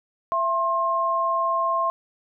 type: tone pair together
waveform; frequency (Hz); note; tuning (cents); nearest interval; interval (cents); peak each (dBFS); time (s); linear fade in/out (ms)
sine; 669 / 1064.3; E5 / C6; +25 / +29; minor sixth; 804; -26 / -21; 0.32-1.9; 0
effects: none